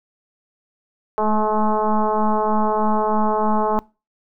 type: tone with frequency modulation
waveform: sine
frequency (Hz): 429.6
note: A4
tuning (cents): -41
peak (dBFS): -15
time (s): 1.18-3.79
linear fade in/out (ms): 0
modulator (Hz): 214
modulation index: 3.1
effects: noise-tail reverb RT60 0.3 s tail -24 dB re dry